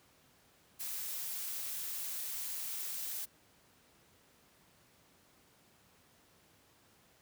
blue noise, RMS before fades -40 dBFS, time 0.79-3.26 s, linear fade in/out 20 ms, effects pink hiss -66 dBFS RMS until 7.21 s + high-pass 80 Hz 12 dB/octave

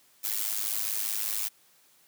blue noise with amplitude modulation, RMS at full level -27 dBFS, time 0.23-1.49 s, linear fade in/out 20 ms, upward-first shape sine, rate 105 Hz, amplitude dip 85%, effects white hiss -62 dBFS RMS until 2.07 s + high-pass 100 Hz 12 dB/octave

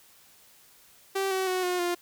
sawtooth tone with pitch steps, 388.3 / 378.6 / 369.1 / 359.8 / 350.8 Hz, G4 / F#4 / F#4 / F#4 / F4, -16 / +40 / -4 / -48 / +8 cents, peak -22 dBFS, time 1.15-1.95 s, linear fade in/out 10 ms, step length 160 ms, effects white hiss -57 dBFS RMS until 2.01 s

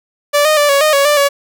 sawtooth tone with pitch steps, 582 / 616 / 585 / 559 / 615 / 559 / 590 / 564 Hz, D5 / D#5 / D5 / C#5 / D#5 / C#5 / D5 / C#5, -16 / -17 / -7 / +14 / -20 / +14 / +8 / +30 cents, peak -5 dBFS, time 0.33-1.29 s, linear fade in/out 20 ms, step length 120 ms, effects none

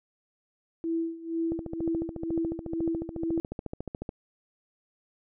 sine tone with tremolo, 330 Hz, E4, 2 cents sharp, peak -25 dBFS, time 0.84-3.4 s, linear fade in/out 0 ms, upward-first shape sine, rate 2.1 Hz, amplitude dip 85%
click train, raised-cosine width 2 ms, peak -21 dBFS, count 37, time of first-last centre 1.52-4.091 s, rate 14 Hz
effects none

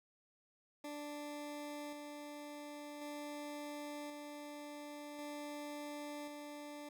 20% pulse tone with tremolo, 293.7 Hz, D4, in tune, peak -39 dBFS, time 0.84-6.89 s, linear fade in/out 5 ms, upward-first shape square, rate 0.46 Hz, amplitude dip 30%, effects none

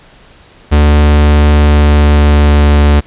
45% pulse tone with pitch glide, 74 to 73.11 Hz, D2 to D2, +14 to -7 cents, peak -4 dBFS, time 0.71-3.01 s, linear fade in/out 20 ms, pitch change -21 cents, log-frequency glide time 1.54-2.8 s, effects pink hiss -41 dBFS RMS until 3.06 s + resampled to 8000 Hz

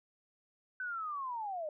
sine linear sweep, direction down, 1526 to 587.3 Hz, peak -36 dBFS, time 0.8-1.69 s, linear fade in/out 2 ms, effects none

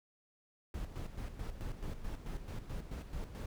brown noise with tremolo, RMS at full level -40 dBFS, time 0.74-3.46 s, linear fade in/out 2 ms, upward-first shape square, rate 4.6 Hz, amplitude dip 60%, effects none

